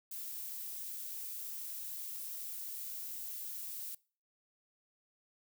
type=noise; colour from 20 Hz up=violet; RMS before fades=-43 dBFS; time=0.11-3.95 s; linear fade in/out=5 ms; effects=noise-tail reverb RT60 0.4 s tail -23 dB re dry